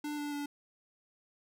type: tone with pitch steps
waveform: square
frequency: 296.1 / 292.4 / 288.7 Hz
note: D4 / D4 / D4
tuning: +14 / -7 / -30 cents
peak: -36 dBFS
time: 0.04-0.46 s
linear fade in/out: 5 ms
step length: 140 ms
effects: none